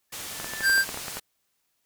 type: tone with exponential growth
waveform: sine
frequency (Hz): 1760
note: A6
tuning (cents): 0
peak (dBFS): -29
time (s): 0.1-0.66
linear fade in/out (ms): 0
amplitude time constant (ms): 120
type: low-pass noise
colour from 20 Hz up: white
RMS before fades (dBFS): -37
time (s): 0.12-1.2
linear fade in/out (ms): 10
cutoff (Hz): 12000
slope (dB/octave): 12
type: clicks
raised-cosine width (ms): 0.5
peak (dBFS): -19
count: 11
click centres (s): 0.4 / 0.445 / 0.536 / 0.607 / 0.697 / 0.779 / 0.891 / 0.944 / 0.974 / 1.082 / 1.17
type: tone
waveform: square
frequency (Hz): 1580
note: G6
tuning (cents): +13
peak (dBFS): -19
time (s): 0.62-0.85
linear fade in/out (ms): 50
effects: white hiss -74 dBFS RMS until 1.85 s